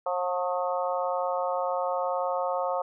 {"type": "harmonic tone with a mistuned harmonic", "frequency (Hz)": 179.4, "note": "F3", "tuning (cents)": 47, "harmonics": [3, 4, 5, 6, 7], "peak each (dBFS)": [-29, -31, -33, -35, -36], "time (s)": [0.06, 2.82], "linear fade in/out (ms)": 5, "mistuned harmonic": 6, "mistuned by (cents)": 29, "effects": []}